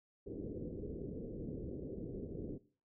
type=low-pass noise; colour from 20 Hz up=white; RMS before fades=-44 dBFS; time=0.26-2.58 s; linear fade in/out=10 ms; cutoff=470 Hz; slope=48 dB/octave; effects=noise-tail reverb RT60 0.4 s tail -18 dB re dry